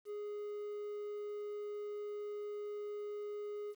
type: tone with quantisation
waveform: triangle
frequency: 415.3 Hz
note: G#4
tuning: in tune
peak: -38 dBFS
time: 0.05-3.75 s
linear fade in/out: 50 ms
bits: 11
effects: none